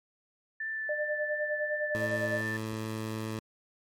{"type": "tone with vibrato", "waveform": "sine", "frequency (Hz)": 1764, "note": "A6", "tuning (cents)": 4, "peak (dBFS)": -32, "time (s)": [0.6, 2.57], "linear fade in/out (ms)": 5, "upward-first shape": "triangle", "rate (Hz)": 2.8, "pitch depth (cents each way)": 10}
{"type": "tone with tremolo", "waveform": "sine", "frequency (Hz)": 602, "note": "D5", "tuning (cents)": 43, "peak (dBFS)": -28, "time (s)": [0.89, 2.41], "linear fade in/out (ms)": 2, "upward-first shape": "sine", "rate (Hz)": 9.8, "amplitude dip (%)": 75}
{"type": "tone", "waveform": "15% pulse", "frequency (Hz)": 110, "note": "A2", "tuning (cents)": 0, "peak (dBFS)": -27, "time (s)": [1.95, 3.39], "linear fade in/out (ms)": 0}
{"effects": ["MP3 64 kbps"]}